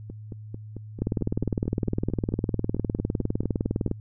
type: two click trains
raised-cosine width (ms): 3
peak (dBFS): -23 / -12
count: 18 / 58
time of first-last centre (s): 0.1-3.878 / 1.02-3.913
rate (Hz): 4.5 / 19.7
effects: added 107 Hz sine -38 dBFS peak until 4 s